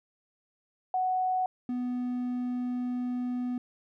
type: tone pair in turn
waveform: sine / triangle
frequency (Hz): 742 / 247.6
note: F#5 / B3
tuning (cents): +5 / +5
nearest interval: octave + perfect fifth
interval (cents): 1900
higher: first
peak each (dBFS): -25 / -27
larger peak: first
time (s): 0.94-1.46 / 1.69-3.58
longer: second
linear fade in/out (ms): 2
effects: none